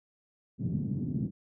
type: band-pass noise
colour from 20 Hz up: pink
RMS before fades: -32 dBFS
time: 0.58-1.31 s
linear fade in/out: 50 ms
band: 130 to 230 Hz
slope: 24 dB/octave
effects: none